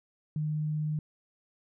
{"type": "tone", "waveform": "sine", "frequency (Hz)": 152.7, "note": "D#3", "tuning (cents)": -32, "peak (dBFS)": -28, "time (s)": [0.36, 0.99], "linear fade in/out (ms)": 2, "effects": []}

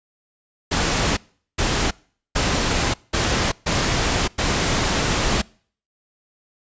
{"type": "noise bursts at uneven times", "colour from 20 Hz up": "pink", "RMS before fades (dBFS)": -20, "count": 6, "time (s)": [[0.71, 1.17], [1.58, 1.91], [2.35, 2.94], [3.13, 3.52], [3.66, 4.28], [4.38, 5.42]], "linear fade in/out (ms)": 10, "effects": ["noise-tail reverb RT60 0.5 s tail -25 dB re dry", "resampled to 16000 Hz"]}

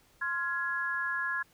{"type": "chord", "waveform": "sine", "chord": "F minor", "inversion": "second", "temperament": "just", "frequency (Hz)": [1047.7, 1396.9, 1676.3], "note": ["C6", "F6", "Ab6"], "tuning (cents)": [2, 0, 16], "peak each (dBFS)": [-37, -37, -31], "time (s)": [0.21, 1.43], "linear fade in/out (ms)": 10, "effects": ["pink hiss -64 dBFS RMS until 1.53 s"]}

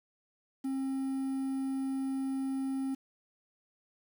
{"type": "tone with quantisation", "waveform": "triangle", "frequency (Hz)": 268, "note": "C4", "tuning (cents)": 42, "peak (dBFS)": -29, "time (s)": [0.64, 2.95], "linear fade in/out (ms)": 10, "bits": 9, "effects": []}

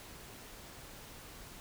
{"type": "silence", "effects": ["pink hiss -51 dBFS RMS until 1.6 s"]}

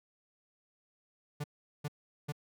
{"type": "tone bursts", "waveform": "45% pulse", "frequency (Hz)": 146.83, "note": "D3", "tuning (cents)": 0, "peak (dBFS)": -34, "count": 3, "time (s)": [1.4, 2.323], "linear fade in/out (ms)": 10, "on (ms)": 41, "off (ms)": 400, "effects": []}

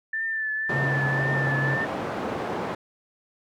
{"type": "tone with vibrato", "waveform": "sine", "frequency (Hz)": 1766, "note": "A6", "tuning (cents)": 6, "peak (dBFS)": -25, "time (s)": [0.13, 1.85], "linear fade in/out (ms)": 5, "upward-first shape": "triangle", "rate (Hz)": 1.9, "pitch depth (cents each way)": 40}
{"type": "band-pass noise", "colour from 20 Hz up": "white", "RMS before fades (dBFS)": -30, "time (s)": [0.69, 2.75], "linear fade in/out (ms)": 5, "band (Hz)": [130, 840], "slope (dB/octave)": 12}
{"type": "tone", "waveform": "sine", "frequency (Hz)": 137.1, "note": "C#3", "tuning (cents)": -19, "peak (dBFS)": -25, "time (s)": [0.72, 1.77], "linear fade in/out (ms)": 20}
{"effects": []}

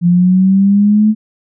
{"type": "linear sweep", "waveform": "sine", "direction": "up", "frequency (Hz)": [171.7, 217.6], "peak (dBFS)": -6, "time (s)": [0.01, 1.15], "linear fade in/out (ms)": 50, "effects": []}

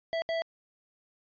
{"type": "tone bursts at uneven times", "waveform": "square", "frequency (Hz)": 659.3, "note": "E5", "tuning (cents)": 0, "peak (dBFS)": -29, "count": 2, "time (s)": [[0.13, 0.22], [0.29, 0.42]], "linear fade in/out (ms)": 0, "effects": ["resampled to 11025 Hz"]}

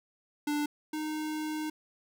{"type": "tone pair in turn", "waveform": "square", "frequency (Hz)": [294.8, 308.2], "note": ["D4", "D#4"], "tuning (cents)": [7, -16], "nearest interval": "minor second", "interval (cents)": 77, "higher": "second", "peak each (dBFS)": [-29, -33], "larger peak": "first", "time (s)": [[0.47, 0.66], [0.93, 1.7]], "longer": "second", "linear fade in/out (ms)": 5, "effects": []}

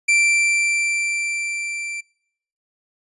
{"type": "tone with level ramp", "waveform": "45% pulse", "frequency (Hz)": 2349, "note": "D7", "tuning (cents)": 0, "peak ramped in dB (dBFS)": [-13, -27], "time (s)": [0.08, 2.01], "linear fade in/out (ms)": 10, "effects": ["noise-tail reverb RT60 0.7 s tail -24 dB re dry", "resampled to 24000 Hz"]}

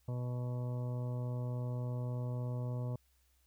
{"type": "harmonic tone", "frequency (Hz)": 123.47, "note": "B2", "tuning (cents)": 0, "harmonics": [1, 2, 3, 4, 5, 7, 8, 9], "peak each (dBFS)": [-35, -47, -53, -49, -50, -57, -60, -60], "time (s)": [0.08, 2.96], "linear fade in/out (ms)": 5, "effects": ["added 64 Hz sine -70 dBFS peak until 3.46 s", "white hiss -75 dBFS RMS until 3.46 s"]}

